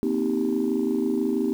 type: chord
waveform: sine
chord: C minor seventh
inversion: third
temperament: just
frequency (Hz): 235.5 / 261.6 / 314 / 392.4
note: Bb3 / C4 / Eb4 / G4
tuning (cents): +18 / 0 / +16 / +2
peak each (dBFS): -26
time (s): 0.03-1.53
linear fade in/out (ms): 0
effects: tanh soft clip ceiling -14 dBFS + 8-bit